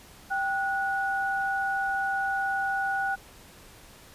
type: tone pair together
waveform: sine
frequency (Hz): 782.4 / 1463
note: G5 / F#6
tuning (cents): -4 / -20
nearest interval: major seventh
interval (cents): 1084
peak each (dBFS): -28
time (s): 0.3-3.16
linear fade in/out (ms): 20
effects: pink hiss -51 dBFS RMS until 4.14 s + resampled to 32000 Hz